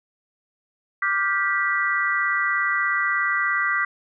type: chord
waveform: sine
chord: G dominant seventh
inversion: second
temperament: just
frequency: 1176 / 1411.2 / 1568 / 1960 Hz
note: D6 / F6 / G6 / B6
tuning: +2 / +18 / 0 / -14 cents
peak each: -25 / -28 / -26 / -23 dBFS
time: 1.02-3.85 s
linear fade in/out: 5 ms
effects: none